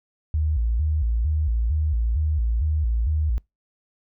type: tone with vibrato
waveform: sine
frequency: 66.2 Hz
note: C2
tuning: 21 cents sharp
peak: -19 dBFS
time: 0.34-3.38 s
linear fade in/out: 0 ms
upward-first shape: square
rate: 2.2 Hz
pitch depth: 260 cents each way
effects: noise-tail reverb RT60 0.2 s tail -26 dB re dry